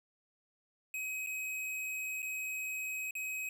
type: tone with dropouts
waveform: square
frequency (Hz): 2535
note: D#7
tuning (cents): +32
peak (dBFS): -37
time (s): 0.94-3.49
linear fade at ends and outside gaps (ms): 2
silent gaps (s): 1.264-1.27 / 2.221-2.227 / 3.109-3.152
effects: 12-bit